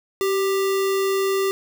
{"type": "tone with sample-and-hold", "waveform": "sine", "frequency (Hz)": 387.5, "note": "G4", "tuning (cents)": -20, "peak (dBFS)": -18, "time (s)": [0.21, 1.51], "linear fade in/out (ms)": 0, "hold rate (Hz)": 1575, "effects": []}